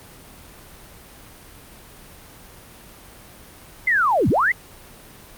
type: linear two-way sweep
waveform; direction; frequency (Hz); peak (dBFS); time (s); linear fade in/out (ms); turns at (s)
sine; down then up; 2100 to 77.78 to 2100; -15; 3.87-4.52; 5; 4.29
effects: pink hiss -44 dBFS RMS until 5.37 s + Opus 32 kbps